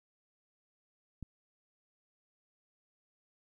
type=click; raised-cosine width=5 ms; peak=-30 dBFS; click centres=1.227 s; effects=12-bit